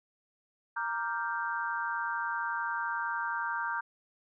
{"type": "chord", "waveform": "sine", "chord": "G minor seventh", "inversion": "first", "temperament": "equal", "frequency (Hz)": [932.3, 1174.7, 1396.9, 1568], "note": ["Bb5", "D6", "F6", "G6"], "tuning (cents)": [0, 0, 0, 0], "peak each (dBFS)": [-35, -38, -38, -35], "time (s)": [0.76, 3.81], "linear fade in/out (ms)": 10, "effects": []}